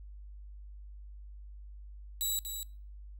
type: tone with echo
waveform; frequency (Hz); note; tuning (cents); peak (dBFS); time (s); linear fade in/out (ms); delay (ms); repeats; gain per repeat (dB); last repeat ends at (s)
10% pulse; 3905; B7; -20; -23; 2.21-2.39; 0; 240; 1; -7; 2.63
effects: noise-tail reverb RT60 0.4 s tail -23 dB re dry + added 50 Hz sine -45 dBFS peak until 3.19 s